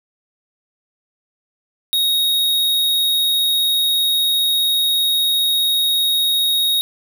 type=tone; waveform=square; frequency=3757 Hz; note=A#7; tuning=13 cents sharp; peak=-15 dBFS; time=1.93-6.81 s; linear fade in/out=0 ms; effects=none